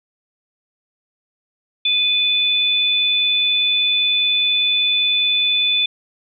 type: tone pair together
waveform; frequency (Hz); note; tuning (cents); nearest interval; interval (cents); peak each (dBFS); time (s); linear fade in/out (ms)
sine; 2471 / 3495; D#7 / A7; -13 / -12; tritone; 601; -21 / -15; 1.85-5.86; 5
effects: none